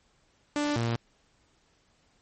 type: tone pair in turn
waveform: sawtooth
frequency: 293.7 / 116.55 Hz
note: D4 / A#2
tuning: 0 / 0 cents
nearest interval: octave + major third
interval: 1600 cents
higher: first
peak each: -22 dBFS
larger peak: neither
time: 0.56-0.76 / 0.76-0.96 s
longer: neither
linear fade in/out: 0 ms
effects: pink hiss -67 dBFS RMS until 2.21 s + MP3 32 kbps